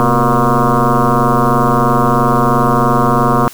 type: tone with frequency modulation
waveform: sine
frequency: 472.5 Hz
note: A#4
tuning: 23 cents sharp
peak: -8 dBFS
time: 0-3.48 s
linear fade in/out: 0 ms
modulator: 121 Hz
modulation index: 6.5
effects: white hiss -36 dBFS RMS until 3.53 s